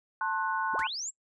sine chord, F# diminished, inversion first, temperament just, 888 / 1065.6 / 1480 Hz, A5 / C6 / F#6, +16 / +31 / 0 cents, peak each -32 dBFS, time 0.21-0.87 s, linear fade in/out 2 ms
sine linear sweep, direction up, 58.27 to 7790 Hz, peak -33 dBFS, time 0.73-1.11 s, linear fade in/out 20 ms
pink noise with exponential decay, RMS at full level -38 dBFS, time 0.79-0.86 s, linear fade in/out 1 ms, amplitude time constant 15 ms
effects noise-tail reverb RT60 0.1 s tail -23 dB re dry + resampled to 22050 Hz

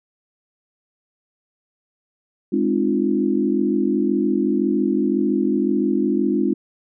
sine chord, F minor seventh, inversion first, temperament equal with one note detuned, 207.7 / 261.6 / 303.5 / 349.2 Hz, Ab3 / C4 / Eb4 / F4, 0 / 0 / -43 / 0 cents, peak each -22 dBFS, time 2.52-6.54 s, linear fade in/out 10 ms, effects none

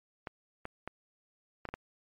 clicks, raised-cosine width 0.5 ms, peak -23 dBFS, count 6, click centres 0.272 / 0.654 / 0.876 / 1.653 / 1.689 / 1.74 s, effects MP3 48 kbps

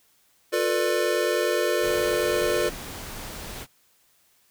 square chord, B half-diminished seventh, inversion second, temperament just, 355.6 / 444.5 / 493.9 / 592.7 Hz, F4 / A4 / B4 / D5, +31 / +18 / 0 / +16 cents, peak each -28 dBFS, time 0.52-2.7 s, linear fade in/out 20 ms
pink noise, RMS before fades -37 dBFS, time 1.8-3.67 s, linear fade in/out 50 ms
effects white hiss -63 dBFS RMS until 4.5 s

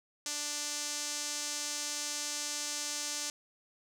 sawtooth tone with band-pass filter, 294.4 Hz, D4, 4 cents sharp, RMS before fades -37 dBFS, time 0.26-3.3 s, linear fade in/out 2 ms, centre 6500 Hz, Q 2.1, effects none

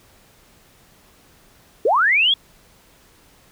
sine linear sweep, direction up, 380 to 3413 Hz, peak -13 dBFS, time 1.85-2.34 s, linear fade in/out 5 ms, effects pink hiss -53 dBFS RMS until 3.51 s

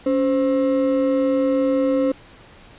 triangle ring-modulated tone, 400 Hz, G4, 35 cents sharp, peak -11 dBFS, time 0.06-2.12 s, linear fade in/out 5 ms, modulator 121 Hz, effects pink hiss -46 dBFS RMS until 2.78 s + resampled to 8000 Hz

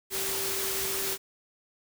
sine tone in noise, 388.4 Hz, G4, 16 cents flat, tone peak -37 dBFS, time 0.1-1.18 s, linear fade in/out 50 ms, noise white, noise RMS -31 dBFS, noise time 0.1-1.18 s, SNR -9 dB, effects none

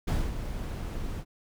brown noise with ADSR envelope, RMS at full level -25 dBFS, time 0.07-1.25 s, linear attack 12 ms, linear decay 230 ms, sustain -9 dB, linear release 63 ms, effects none

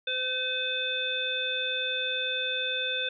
harmonic tone with a mistuned harmonic, 512 Hz, C5, 38 cents flat, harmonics 1 / 3 / 5 / 7, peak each -36 / -34 / -34 / -30 dBFS, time 0.07-3.09 s, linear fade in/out 5 ms, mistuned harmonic 7, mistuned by -16 cents, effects none

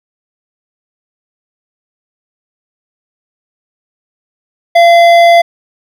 sine tone with hard clipping, 684 Hz, F5, 36 cents flat, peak -4 dBFS, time 4.75-5.42 s, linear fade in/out 10 ms, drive 11 dB, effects none

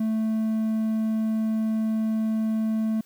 triangle tone, 220 Hz, A3, in tune, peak -20 dBFS, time 0-3.01 s, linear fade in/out 5 ms, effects white hiss -58 dBFS RMS until 3.05 s

